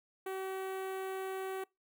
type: tone with notch filter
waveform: sawtooth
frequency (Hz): 381.1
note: G4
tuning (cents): -49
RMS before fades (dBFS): -39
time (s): 0.26-1.64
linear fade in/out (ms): 5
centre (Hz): 5200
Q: 0.55
effects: noise-tail reverb RT60 0.2 s tail -24 dB re dry